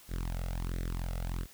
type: tone with flanger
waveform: sawtooth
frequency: 43.23 Hz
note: F1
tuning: 17 cents flat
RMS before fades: -35 dBFS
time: 0.08-1.47 s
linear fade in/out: 50 ms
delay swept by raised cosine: 0.5 to 1.5 ms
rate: 1.4 Hz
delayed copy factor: +0.85
effects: white hiss -56 dBFS RMS until 1.53 s